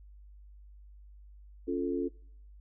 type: chord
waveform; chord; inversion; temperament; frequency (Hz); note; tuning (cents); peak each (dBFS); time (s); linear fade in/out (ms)
sine; Db augmented; none; equal; 277.2 / 349.2 / 440; Db4 / F4 / A4; 0 / 0 / 0; -33 / -33 / -35; 1.67-2.09; 20
effects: noise-tail reverb RT60 0.6 s tail -23 dB re dry + added 50 Hz sine -50 dBFS peak until 2.6 s